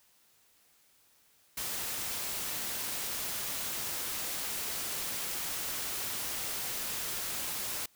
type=noise; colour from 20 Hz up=white; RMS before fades=-36 dBFS; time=1.57-7.86 s; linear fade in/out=5 ms; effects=white hiss -66 dBFS RMS until 7.95 s